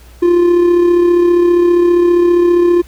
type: tone with amplitude modulation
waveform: triangle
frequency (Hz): 348.9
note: F4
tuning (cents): -2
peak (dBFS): -3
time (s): 0.22-2.82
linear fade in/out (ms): 10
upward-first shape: sine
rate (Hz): 35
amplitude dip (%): 40
effects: added 60 Hz sine -37 dBFS peak until 2.87 s + pink hiss -45 dBFS RMS until 2.87 s